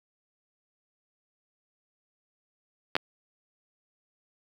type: clicks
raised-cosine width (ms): 0.3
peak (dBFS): -8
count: 2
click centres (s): 2.954 / 2.965
effects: high-pass 200 Hz 12 dB/octave + 7-bit